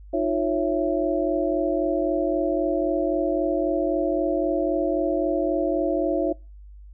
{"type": "tone cluster", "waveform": "sine", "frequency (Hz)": [309.3, 353.1, 553, 666], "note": ["D#4", "F4", "C#5", "E5"], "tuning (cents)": [-10, 19, -4, 18], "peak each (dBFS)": -26, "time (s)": [0.13, 6.33], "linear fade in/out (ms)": 10, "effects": ["noise-tail reverb RT60 0.3 s tail -25 dB re dry", "added 50 Hz sine -41 dBFS peak until 6.93 s"]}